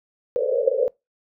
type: band-pass noise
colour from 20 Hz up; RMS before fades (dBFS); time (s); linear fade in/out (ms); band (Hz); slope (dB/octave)
white; -21; 0.36-0.88; 0; 460 to 550; 96
effects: noise-tail reverb RT60 0.2 s tail -23 dB re dry